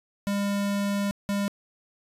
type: tone bursts at uneven times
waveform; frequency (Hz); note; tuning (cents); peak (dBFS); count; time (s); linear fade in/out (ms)
square; 201.2; G3; +45; -25; 2; 0.27-1.11 / 1.29-1.48; 0
effects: resampled to 32000 Hz + 11-bit